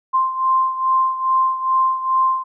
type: beating tone pair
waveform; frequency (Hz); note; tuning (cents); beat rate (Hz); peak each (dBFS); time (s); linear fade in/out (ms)
sine; 1046.5 / 1048.9; C6 / C6; 0 / +4; 2.4; -16 / -21; 0.13-2.44; 20
effects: none